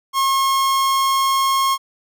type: tone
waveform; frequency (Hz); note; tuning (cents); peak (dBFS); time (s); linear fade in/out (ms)
45% pulse; 1080; C#6; -45; -15; 0.13-1.78; 50
effects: none